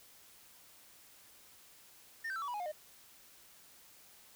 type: tone with pitch steps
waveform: triangle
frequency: 1818 / 1555.5 / 1330.9 / 1138.7 / 974.2 / 833.6 / 713.2 / 610.2 Hz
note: A#6 / G6 / E6 / C#6 / B5 / G#5 / F5 / D#5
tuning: -44 / -14 / +16 / +46 / -24 / +6 / +36 / -34 cents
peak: -35 dBFS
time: 2.24-2.72 s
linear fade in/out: 10 ms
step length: 60 ms
effects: white hiss -60 dBFS RMS until 4.35 s